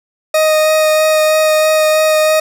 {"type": "tone with vibrato", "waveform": "40% pulse", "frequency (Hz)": 622.3, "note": "D#5", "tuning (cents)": 0, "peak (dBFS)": -8, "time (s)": [0.34, 2.4], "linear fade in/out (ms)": 5, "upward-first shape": "sine", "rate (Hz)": 3.1, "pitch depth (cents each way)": 10, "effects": []}